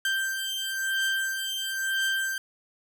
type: beating tone pair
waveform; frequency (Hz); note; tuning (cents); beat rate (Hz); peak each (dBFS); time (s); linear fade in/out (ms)
30% pulse; 1568 / 1569; G6 / G6; 0 / +1; 1; -27; 0.05-2.38; 2
effects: none